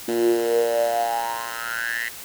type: tone with high-pass filter sweep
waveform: 10% pulse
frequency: 116.54 Hz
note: A#2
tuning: in tune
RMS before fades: -23 dBFS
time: 0.08-2.09 s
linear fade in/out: 5 ms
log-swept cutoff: 290 to 2000 Hz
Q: 9.1
effects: white hiss -38 dBFS RMS until 2.24 s